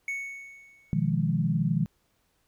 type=tone with exponential decay; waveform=triangle; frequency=2217 Hz; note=C#7; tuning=in tune; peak=-26 dBFS; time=0.08-1.1 s; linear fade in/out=2 ms; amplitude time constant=220 ms
type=chord; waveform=sine; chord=F half-diminished seventh; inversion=second; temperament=equal; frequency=123.47 / 155.56 / 174.61 / 207.7 Hz; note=Cb3 / Eb3 / F3 / Ab3; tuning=0 / 0 / 0 / 0 cents; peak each=-31 / -26 / -28 / -31 dBFS; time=0.93-1.86 s; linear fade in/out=0 ms
effects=pink hiss -71 dBFS RMS until 2.47 s